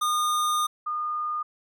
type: tone pair in turn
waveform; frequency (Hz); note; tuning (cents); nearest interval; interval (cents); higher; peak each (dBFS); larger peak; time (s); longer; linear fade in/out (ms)
square / sine; 1220 / 1220; D#6 / D#6; -34 / -34; unison; 0; neither; -23 / -26; first; 0.01-0.67 / 0.86-1.43; first; 10
effects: none